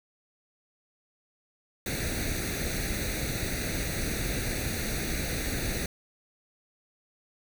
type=noise with comb filter; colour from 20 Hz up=pink; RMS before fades=-31 dBFS; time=1.86-5.86 s; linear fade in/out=2 ms; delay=0.48 ms; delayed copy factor=+0.8; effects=none